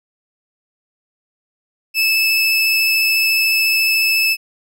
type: tone with vibrato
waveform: 30% pulse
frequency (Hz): 2617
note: E7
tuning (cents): -13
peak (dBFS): -10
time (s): 1.94-4.37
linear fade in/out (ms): 50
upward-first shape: sine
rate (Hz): 14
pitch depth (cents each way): 10
effects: none